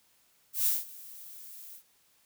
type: noise with ADSR envelope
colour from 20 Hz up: violet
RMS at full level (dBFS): -25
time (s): 0.53-1.83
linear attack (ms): 130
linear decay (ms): 180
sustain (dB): -22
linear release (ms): 86
effects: white hiss -67 dBFS RMS until 2.25 s